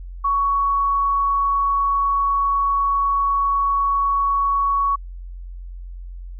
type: tone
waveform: sine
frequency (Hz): 1118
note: C#6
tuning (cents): +14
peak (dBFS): -16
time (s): 0.24-4.96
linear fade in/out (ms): 10
effects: added 44 Hz sine -31 dBFS peak until 6.39 s